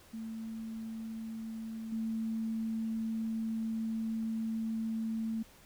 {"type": "tone with level steps", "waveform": "sine", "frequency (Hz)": 223.3, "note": "A3", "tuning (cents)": 26, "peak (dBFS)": [-38, -32], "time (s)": [0.13, 5.43], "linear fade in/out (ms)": 10, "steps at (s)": 1.92, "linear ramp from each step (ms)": 5, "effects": ["pink hiss -59 dBFS RMS until 5.65 s"]}